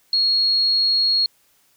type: tone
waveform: sine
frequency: 4303 Hz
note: C8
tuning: 48 cents sharp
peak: -15 dBFS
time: 0.13-1.26 s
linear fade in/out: 2 ms
effects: white hiss -60 dBFS RMS until 1.76 s